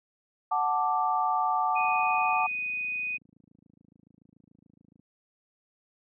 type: chord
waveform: sine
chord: D major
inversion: first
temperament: equal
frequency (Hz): 740 / 880 / 1174.7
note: F#5 / A5 / D6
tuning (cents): 0 / 0 / 0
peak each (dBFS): -28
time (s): 0.51-2.47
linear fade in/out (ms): 10
type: tone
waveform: sine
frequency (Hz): 2489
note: D#7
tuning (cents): 0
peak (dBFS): -29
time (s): 1.75-3.18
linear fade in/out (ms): 20
type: click train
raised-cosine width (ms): 5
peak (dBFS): -36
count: 87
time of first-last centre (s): 1.81-4.995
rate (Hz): 27
effects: high-pass 300 Hz 12 dB/octave